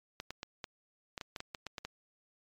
clicks, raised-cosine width 0.2 ms, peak -22 dBFS, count 12, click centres 0.201 / 0.306 / 0.431 / 0.642 / 1.178 / 1.212 / 1.362 / 1.404 / 1.548 / 1.667 / 1.782 / 1.85 s, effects MP3 96 kbps

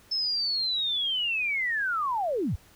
sine linear sweep, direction down, 5274 to 52.7 Hz, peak -25 dBFS, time 0.11-2.56 s, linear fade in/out 10 ms, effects pink hiss -57 dBFS RMS until 2.75 s

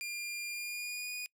sawtooth tone with pitch glide, 2400 to 2463 Hz, D7 to D#7, +37 to -18 cents, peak -34 dBFS, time 0.01-1.26 s, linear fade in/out 0 ms, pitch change +45 cents, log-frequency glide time 0.49-1.13 s, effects noise-tail reverb RT60 0.1 s tail -24 dB re dry

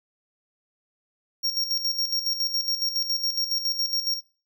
square tone with tremolo, 5560 Hz, F8, 9 cents flat, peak -22 dBFS, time 1.43-4.21 s, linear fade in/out 20 ms, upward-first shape square, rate 7.2 Hz, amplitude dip 60%, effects noise-tail reverb RT60 0.4 s tail -23 dB re dry

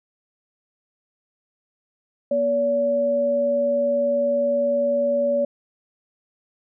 sine tone pair together, 240 / 570.2 Hz, B3 / C#5, -49 / +49 cents, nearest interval octave + minor third, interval 1498 cents, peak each -28 / -18 dBFS, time 2.31-5.45 s, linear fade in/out 5 ms, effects none

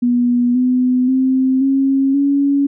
sine tone with pitch steps, 243.2 / 252.1 / 261.3 / 270.8 / 280.7 Hz, B3 / B3 / C4 / C#4 / C#4, -26 / +36 / -2 / -40 / +22 cents, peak -11 dBFS, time 0.02-2.67 s, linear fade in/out 10 ms, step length 530 ms, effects none

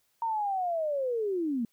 sine linear sweep, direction down, 931 to 220 Hz, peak -27 dBFS, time 0.22-1.65 s, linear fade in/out 2 ms, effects white hiss -72 dBFS RMS until 1.72 s

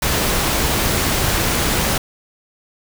pink noise, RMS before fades -18 dBFS, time 0.02-1.98 s, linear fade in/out 5 ms, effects none

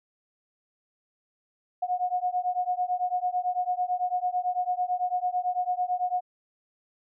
sine beating tone pair, 720 / 729 Hz, F#5 / F#5, -47 / -26 cents, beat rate 9 Hz, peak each -28 dBFS, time 1.82-6.21 s, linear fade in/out 10 ms, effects none

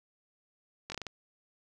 slowing click train, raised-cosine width 0.2 ms, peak -21 dBFS, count 6, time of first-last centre 0.9-1.067 s, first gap 20 ms, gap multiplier 1.26, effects none

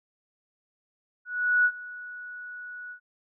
sine tone with ADSR envelope, 1469 Hz, F#6, 13 cents flat, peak -17 dBFS, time 1.25-3 s, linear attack 400 ms, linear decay 61 ms, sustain -20 dB, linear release 89 ms, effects none

